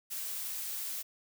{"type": "noise", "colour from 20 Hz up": "blue", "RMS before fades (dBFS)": -38, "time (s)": [0.1, 1.03], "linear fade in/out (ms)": 20, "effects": []}